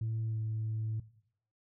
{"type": "tone with pitch glide", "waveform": "sine", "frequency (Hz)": [111.7, 109.91], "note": ["A2", "A2"], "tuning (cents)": [27, -1], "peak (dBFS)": -30, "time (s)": [0.01, 1], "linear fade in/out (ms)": 5, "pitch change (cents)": -28, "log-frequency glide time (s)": [0.26, 0.38], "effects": ["noise-tail reverb RT60 0.7 s tail -19 dB re dry", "tanh soft clip ceiling -29 dBFS"]}